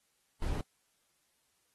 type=noise; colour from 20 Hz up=brown; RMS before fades=-33 dBFS; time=0.42-0.61 s; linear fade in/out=2 ms; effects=white hiss -75 dBFS RMS until 1.74 s + AAC 32 kbps